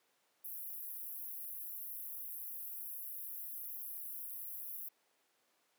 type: high-pass noise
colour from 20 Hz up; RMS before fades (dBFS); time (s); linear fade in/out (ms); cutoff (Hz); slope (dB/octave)
pink; -45; 0.44-4.89; 10; 11000; 96
effects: pink hiss -75 dBFS RMS until 5.78 s + high-pass 400 Hz 12 dB/octave